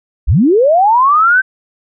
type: linear sweep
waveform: sine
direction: up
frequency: 36.71 to 1568 Hz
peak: -6 dBFS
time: 0.27-1.42 s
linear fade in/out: 20 ms
effects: none